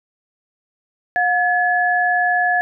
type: tone pair together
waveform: sine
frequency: 718 / 1707.7 Hz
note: F5 / G#6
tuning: +48 / +48 cents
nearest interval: octave + minor third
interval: 1500 cents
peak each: -17 dBFS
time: 1.16-2.61 s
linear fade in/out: 0 ms
effects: none